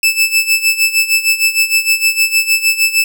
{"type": "tone with tremolo", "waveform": "sawtooth", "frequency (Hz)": 2630, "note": "E7", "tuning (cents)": -5, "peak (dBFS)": -4, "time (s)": [0.03, 3.04], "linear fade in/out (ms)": 2, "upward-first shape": "sine", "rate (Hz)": 6.5, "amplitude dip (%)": 80, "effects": []}